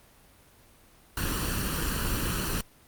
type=noise with comb filter; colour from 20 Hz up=pink; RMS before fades=-29 dBFS; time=1.17-2.61 s; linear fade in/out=2 ms; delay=0.69 ms; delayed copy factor=+0.65; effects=pink hiss -57 dBFS RMS until 2.87 s + Opus 32 kbps